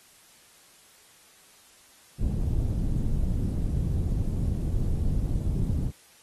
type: low-pass noise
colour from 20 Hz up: pink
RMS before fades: -26 dBFS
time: 2.18-5.92 s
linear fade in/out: 50 ms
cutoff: 160 Hz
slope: 12 dB/octave
effects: white hiss -56 dBFS RMS until 6.22 s + AAC 32 kbps